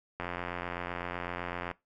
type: click train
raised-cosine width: 0.5 ms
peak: -20 dBFS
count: 134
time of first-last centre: 0.2-1.713 s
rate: 87.9 Hz
effects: noise-tail reverb RT60 0.2 s tail -20 dB re dry